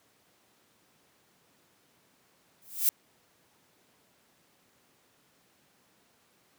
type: noise with exponential growth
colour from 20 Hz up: violet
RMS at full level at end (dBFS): -21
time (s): 2.62-2.89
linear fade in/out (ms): 0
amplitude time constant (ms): 58
effects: pink hiss -66 dBFS RMS until 6.58 s + high-pass 150 Hz 12 dB/octave